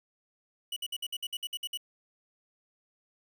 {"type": "tone bursts", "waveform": "45% pulse", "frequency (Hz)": 2942, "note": "F#7", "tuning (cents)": -11, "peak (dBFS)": -32, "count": 11, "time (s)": [0.72, 1.774], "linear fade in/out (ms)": 5, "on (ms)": 44, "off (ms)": 57, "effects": ["11-bit"]}